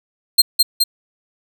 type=tone with echo; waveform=sawtooth; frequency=4186 Hz; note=C8; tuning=in tune; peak=-3 dBFS; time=0.38-0.42 s; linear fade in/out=10 ms; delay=210 ms; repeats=2; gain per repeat=-3 dB; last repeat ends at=0.84 s; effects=none